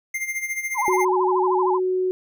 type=tone with tremolo; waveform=square; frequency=2100 Hz; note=C7; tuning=6 cents sharp; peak=-23 dBFS; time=0.14-1.05 s; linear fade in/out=5 ms; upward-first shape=sine; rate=14 Hz; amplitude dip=70%
type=tone with vibrato; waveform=sine; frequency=925 Hz; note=A#5; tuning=14 cents flat; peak=-20 dBFS; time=0.74-1.8 s; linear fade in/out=50 ms; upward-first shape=sine; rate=13 Hz; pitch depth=210 cents each way
type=tone; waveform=sine; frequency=370 Hz; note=F#4; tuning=in tune; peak=-19 dBFS; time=0.88-2.11 s; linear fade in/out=0 ms
effects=none